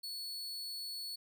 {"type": "tone", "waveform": "40% pulse", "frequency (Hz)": 4413, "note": "C#8", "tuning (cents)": -9, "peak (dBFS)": -39, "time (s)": [0.03, 1.16], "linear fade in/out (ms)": 10, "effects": []}